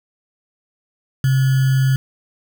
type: tone with sample-and-hold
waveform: sine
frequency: 132.9 Hz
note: C3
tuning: 27 cents sharp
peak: -12 dBFS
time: 1.24-1.96 s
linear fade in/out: 2 ms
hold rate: 1575 Hz
effects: none